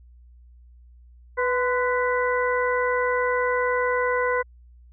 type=harmonic tone with a mistuned harmonic; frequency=494.7 Hz; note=B4; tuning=3 cents sharp; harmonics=1 / 2 / 3 / 4; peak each=-23 / -26 / -28 / -29 dBFS; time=1.37-4.43 s; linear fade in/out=20 ms; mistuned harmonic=2; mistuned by=+52 cents; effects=added 60 Hz sine -47 dBFS peak until 4.92 s